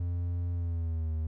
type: tone with pitch glide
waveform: triangle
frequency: 87.2 to 79.04 Hz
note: F2 to D#2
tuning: -2 to +28 cents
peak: -27 dBFS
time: 0-1.27 s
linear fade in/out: 5 ms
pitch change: -170 cents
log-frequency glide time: 0.52-1.13 s
effects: none